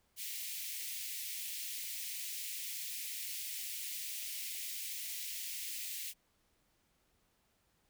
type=high-pass noise; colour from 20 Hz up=white; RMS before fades=-42 dBFS; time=0.16-6.14 s; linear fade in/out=50 ms; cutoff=2000 Hz; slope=48 dB/octave; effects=pink hiss -75 dBFS RMS until 7.89 s